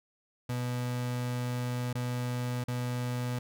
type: tone with dropouts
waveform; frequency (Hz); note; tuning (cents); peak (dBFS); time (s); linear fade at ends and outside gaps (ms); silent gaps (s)
35% pulse; 123.47; B2; 0; -29; 0.49-3.39; 5; 1.93-1.951 / 2.64-2.681
effects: none